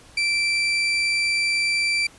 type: tone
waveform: 30% pulse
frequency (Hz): 2342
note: D7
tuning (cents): -5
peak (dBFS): -17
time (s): 0.17-2.07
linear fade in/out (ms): 5
effects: pink hiss -49 dBFS RMS until 2.18 s + resampled to 24000 Hz